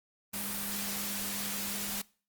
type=tone in noise; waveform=sine; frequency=202.2 Hz; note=G#3; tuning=46 cents flat; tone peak=-43 dBFS; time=0.33-2.02 s; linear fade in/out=10 ms; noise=white; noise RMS=-36 dBFS; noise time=0.33-2.02 s; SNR=-10 dB; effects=noise-tail reverb RT60 0.4 s tail -22 dB re dry + Opus 32 kbps